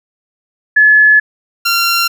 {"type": "tone pair in turn", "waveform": ["sine", "15% pulse"], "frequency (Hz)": [1713, 1376.1], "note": ["A6", "F6"], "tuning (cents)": [-47, -26], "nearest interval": "major third", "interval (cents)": 379, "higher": "first", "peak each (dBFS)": -4, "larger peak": "neither", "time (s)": [[0.76, 1.2], [1.65, 2.08]], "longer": "first", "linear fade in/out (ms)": 10, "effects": []}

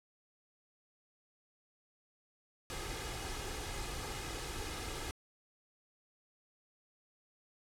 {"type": "noise with comb filter", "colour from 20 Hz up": "pink", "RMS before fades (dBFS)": -41, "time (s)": [2.7, 5.11], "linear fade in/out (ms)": 0, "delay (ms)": 2.4, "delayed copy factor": 0.55, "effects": ["low-pass 10000 Hz 12 dB/octave"]}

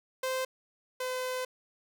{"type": "tone pair in turn", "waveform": "sawtooth", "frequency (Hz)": [519, 509.5], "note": ["C5", "C5"], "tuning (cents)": [-14, -46], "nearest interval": "unison", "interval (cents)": 32, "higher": "first", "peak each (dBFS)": [-26, -28], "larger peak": "first", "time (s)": [[0.23, 0.45], [1, 1.45]], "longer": "second", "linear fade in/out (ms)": 5, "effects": []}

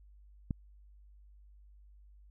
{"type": "click", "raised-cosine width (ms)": 5, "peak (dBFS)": -21, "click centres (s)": 0.508, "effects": ["added 50 Hz sine -55 dBFS peak until 2.3 s"]}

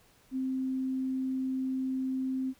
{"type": "tone", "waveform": "sine", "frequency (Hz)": 261.6, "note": "C4", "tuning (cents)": 0, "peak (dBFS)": -29, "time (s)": [0.31, 2.54], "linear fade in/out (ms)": 50, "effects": ["pink hiss -63 dBFS RMS until 2.59 s"]}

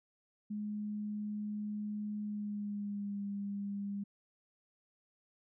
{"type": "tone with pitch glide", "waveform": "sine", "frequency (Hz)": [209.4, 201], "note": ["G#3", "G3"], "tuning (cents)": [15, 44], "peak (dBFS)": -36, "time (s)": [0.5, 4.04], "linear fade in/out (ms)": 10, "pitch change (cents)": -71, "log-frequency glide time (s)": [2.22, 3.23], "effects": []}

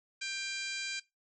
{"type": "harmonic tone with a mistuned harmonic", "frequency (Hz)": 794, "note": "G5", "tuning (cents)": 22, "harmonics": [2, 3, 4, 5, 6, 7, 8, 9, 10], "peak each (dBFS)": [-43, -39, -46, -45, -44, -52, -49, -48, -54], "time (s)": [0.21, 1], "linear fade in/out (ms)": 10, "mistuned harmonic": 2, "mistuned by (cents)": -20, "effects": ["noise-tail reverb RT60 0.2 s tail -19 dB re dry"]}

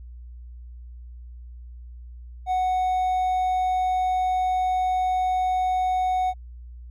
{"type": "tone with hard clipping", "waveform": "triangle", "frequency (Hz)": 740, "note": "F#5", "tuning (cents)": 0, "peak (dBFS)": -21, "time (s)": [2.46, 6.34], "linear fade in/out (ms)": 50, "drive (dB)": 5, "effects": ["added 60 Hz sine -38 dBFS peak until 6.9 s"]}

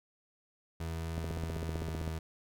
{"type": "tone with pitch glide", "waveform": "30% pulse", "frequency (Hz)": [82, 80.5], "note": ["E2", "E2"], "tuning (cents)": [-9, -41], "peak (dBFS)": -33, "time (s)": [0.8, 2.19], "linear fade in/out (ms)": 5, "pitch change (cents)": -32, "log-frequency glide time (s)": [1.37, 1.95]}
{"type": "click train", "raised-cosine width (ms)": 2, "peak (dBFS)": -25, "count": 15, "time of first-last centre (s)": [1.18, 2.077], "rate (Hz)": 15.6}
{"effects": []}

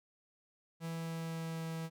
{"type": "tone with pitch glide", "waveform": "45% pulse", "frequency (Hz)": [164.81, 162.92], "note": ["E3", "E3"], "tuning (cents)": [0, -20], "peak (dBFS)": -38, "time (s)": [0.8, 1.9], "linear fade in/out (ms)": 50, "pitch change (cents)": -20, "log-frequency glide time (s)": [0.91, 1.68], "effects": []}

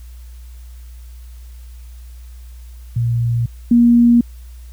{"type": "tone pair in turn", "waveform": "sine", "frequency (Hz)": [118, 237.3], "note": ["A#2", "A#3"], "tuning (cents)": [22, 31], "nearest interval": "octave", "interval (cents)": 1209, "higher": "second", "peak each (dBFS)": [-14, -7], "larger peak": "second", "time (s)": [[2.96, 3.46], [3.71, 4.21]], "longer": "neither", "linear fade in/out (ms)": 5, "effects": ["added 60 Hz sine -33 dBFS peak until 4.72 s", "white hiss -52 dBFS RMS until 4.72 s"]}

